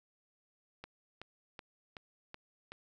click train, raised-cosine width 0.3 ms, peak -29 dBFS, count 6, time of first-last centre 0.84-2.72 s, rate 2.66 Hz, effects none

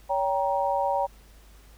sine chord, G diminished, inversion second, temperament just, 564.5 / 784 / 940.8 Hz, Db5 / G5 / Bb5, +31 / 0 / +16 cents, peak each -27 dBFS, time 0.09-1.07 s, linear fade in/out 20 ms, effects added 51 Hz sine -50 dBFS peak until 1.77 s + pink hiss -57 dBFS RMS until 1.77 s

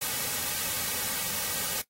white noise with comb filter, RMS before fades -31 dBFS, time 0.01-1.82 s, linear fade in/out 10 ms, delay 2.9 ms, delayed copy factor -0.5, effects noise-tail reverb RT60 0.1 s tail -19 dB re dry + AAC 48 kbps

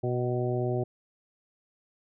harmonic tone with a mistuned harmonic, 123.47 Hz, B2, in tune, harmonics 1 / 2 / 3 / 4 / 5 / 6, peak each -29 / -37 / -30 / -39 / -35 / -39 dBFS, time 0.03-0.84 s, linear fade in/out 10 ms, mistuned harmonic 6, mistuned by +25 cents, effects none

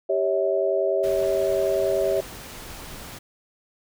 sine chord, C# diminished, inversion second, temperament equal with one note detuned, 392 / 554.4 / 644.9 Hz, G4 / C#5 / E5, 0 / 0 / -38 cents, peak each -24 dBFS, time 0.09-2.21 s, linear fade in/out 10 ms
pink noise, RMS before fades -39 dBFS, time 1.03-3.19 s, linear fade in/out 10 ms
effects none

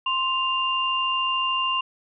sine tone pair together, 1047.8 / 2794 Hz, C6 / F7, +2 / 0 cents, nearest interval octave + perfect fourth, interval 1698 cents, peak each -24 / -24 dBFS, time 0.06-1.81 s, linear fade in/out 5 ms, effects none

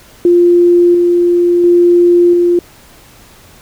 sine tone with tremolo, 349.2 Hz, F4, in tune, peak -4 dBFS, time 0.25-2.59 s, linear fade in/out 2 ms, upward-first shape square, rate 0.72 Hz, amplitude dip 25%, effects pink hiss -41 dBFS RMS until 3.61 s

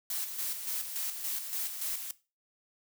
blue noise with tremolo, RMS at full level -34 dBFS, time 0.1-2.11 s, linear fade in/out 2 ms, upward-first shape square, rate 3.5 Hz, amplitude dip 50%, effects noise-tail reverb RT60 0.3 s tail -18 dB re dry

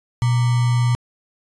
sine tone with sample-and-hold, 121.5 Hz, B2, 28 cents flat, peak -14 dBFS, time 0.22-0.95 s, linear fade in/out 0 ms, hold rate 1050 Hz, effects resampled to 22050 Hz

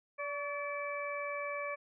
harmonic tone with a mistuned harmonic, 578 Hz, D5, 28 cents flat, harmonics 1 / 2 / 3 / 4, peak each -39 / -41 / -46 / -41 dBFS, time 0.18-1.76 s, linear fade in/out 20 ms, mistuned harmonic 2, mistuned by -32 cents, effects none

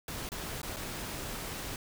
pink noise with dropouts, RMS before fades -39 dBFS, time 0.08-1.76 s, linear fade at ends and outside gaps 2 ms, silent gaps 0.29-0.318 / 0.617-0.63 / 0.763-0.767 s, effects none

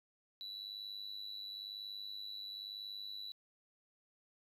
sine tone with amplitude modulation, 3951 Hz, B7, in tune, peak -38 dBFS, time 0.41-3.32 s, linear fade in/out 0 ms, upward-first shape sine, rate 101 Hz, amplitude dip 80%, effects tanh soft clip ceiling -40 dBFS

